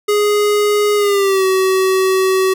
square tone with pitch glide, 415.3 to 378.6 Hz, G#4 to F#4, 0 to +40 cents, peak -12 dBFS, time 0.08-2.54 s, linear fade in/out 10 ms, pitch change -160 cents, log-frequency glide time 0.96-1.45 s, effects none

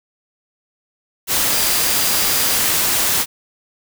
sine tone in noise, 4792 Hz, D8, 34 cents sharp, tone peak -27 dBFS, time 1.49-2.6 s, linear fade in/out 50 ms, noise white, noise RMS -17 dBFS, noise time 1.27-3.26 s, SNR -13 dB, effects none

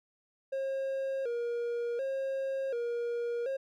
triangle tone with vibrato, 505 Hz, B4, 39 cents sharp, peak -29 dBFS, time 0.52-3.57 s, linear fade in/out 10 ms, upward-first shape square, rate 0.68 Hz, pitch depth 110 cents each way, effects none

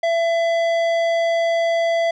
sine tone with tanh clipping, 670 Hz, E5, 28 cents sharp, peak -18 dBFS, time 0.03-2.11 s, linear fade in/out 5 ms, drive 13 dB, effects none

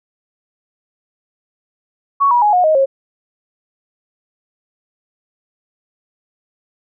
sine tone with pitch steps, 1115 / 965.1 / 835.3 / 723 / 625.8 / 541.6 Hz, C#6 / B5 / G#5 / F#5 / D#5 / C#5, +10 / -40 / +10 / -40 / +10 / -40 cents, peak -9 dBFS, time 2.2-2.86 s, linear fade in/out 20 ms, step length 110 ms, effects none

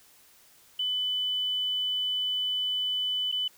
sine tone with dropouts, 3000 Hz, F#7, 23 cents sharp, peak -26 dBFS, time 0.79-3.48 s, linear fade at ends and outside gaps 5 ms, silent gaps 3.317-3.323 s, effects white hiss -58 dBFS RMS until 3.57 s

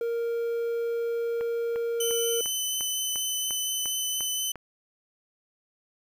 triangle tone, 466.2 Hz, A#4, in tune, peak -24 dBFS, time 0.01-2.41 s, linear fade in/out 2 ms
click train, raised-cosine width 0.5 ms, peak -25 dBFS, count 10, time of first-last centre 1.41-4.557 s, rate 2.86 Hz
15% pulse tone with vibrato, 3026 Hz, F#7, 38 cents sharp, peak -20 dBFS, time 2-4.52 s, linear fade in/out 5 ms, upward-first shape sine, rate 4.2 Hz, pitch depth 9 cents each way
effects 9-bit

